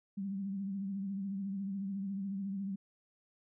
sine tone with vibrato, 196 Hz, G3, in tune, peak -35 dBFS, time 0.17-2.76 s, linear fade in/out 10 ms, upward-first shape triangle, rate 14 Hz, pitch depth 65 cents each way, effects none

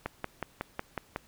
click train, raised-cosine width 0.5 ms, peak -17 dBFS, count 7, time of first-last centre 0.06-1.161 s, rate 5.45 Hz, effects pink hiss -61 dBFS RMS until 1.27 s

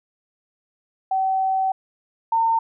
sine tone pair in turn, 764 / 908.6 Hz, G5 / A#5, -45 / -45 cents, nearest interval minor third, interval 300 cents, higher second, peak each -18 / -16 dBFS, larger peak second, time 1.11-1.72 / 2.32-2.59 s, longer first, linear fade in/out 5 ms, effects none

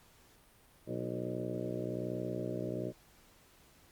harmonic tone with a mistuned harmonic, 61.2 Hz, B1, 15 cents flat, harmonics 2 / 3 / 4 / 5 / 6 / 7 / 8 / 9 / 10, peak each -42 / -43 / -45 / -43 / -42 / -45 / -48 / -45 / -44 dBFS, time 0.86-2.93 s, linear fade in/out 50 ms, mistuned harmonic 5, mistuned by +45 cents, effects pink hiss -63 dBFS RMS until 3.91 s + Opus 48 kbps

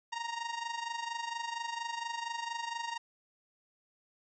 sawtooth tone with amplitude modulation, 932.3 Hz, A#5, in tune, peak -29 dBFS, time 0.12-2.98 s, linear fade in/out 10 ms, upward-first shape sine, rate 24.3 Hz, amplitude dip 70%, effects resampled to 16000 Hz + 11-bit

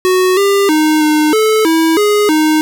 square tone with pitch steps, 369.7 / 398.5 / 309.2 / 305.2 / 435.1 / 324.5 / 415.8 / 309.9 Hz, F#4 / G4 / D#4 / D#4 / A4 / E4 / G#4 / D#4, -1 / +28 / -11 / -33 / -19 / -27 / +2 / -7 cents, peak -9 dBFS, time 0.05-2.61 s, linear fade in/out 0 ms, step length 320 ms, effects none

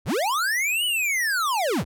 square linear two-way sweep, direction up then down, 36.71 to 3001 to 36.71 Hz, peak -22 dBFS, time 0.05-1.85 s, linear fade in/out 50 ms, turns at 0.85 s, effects none

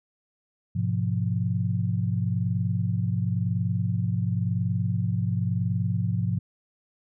sine chord, F diminished, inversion first, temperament just, 104.77 / 125.72 / 174.61 Hz, Ab2 / Cb3 / F3, +16 / +31 / 0 cents, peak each -26 / -28 / -28 dBFS, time 0.75-6.39 s, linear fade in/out 10 ms, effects none

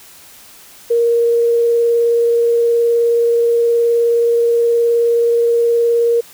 sine tone with vibrato, 468.6 Hz, A#4, 9 cents sharp, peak -10 dBFS, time 0.9-6.21 s, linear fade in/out 10 ms, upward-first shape sine, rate 19 Hz, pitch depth 9 cents each way, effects white hiss -41 dBFS RMS until 6.33 s

